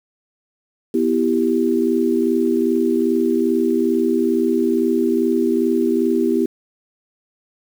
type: chord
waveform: sine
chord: E minor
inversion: second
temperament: equal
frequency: 246.9 / 329.6 / 392 Hz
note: B3 / E4 / G4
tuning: 0 / 0 / 0 cents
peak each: -19 dBFS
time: 0.94-6.46 s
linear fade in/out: 5 ms
effects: 7-bit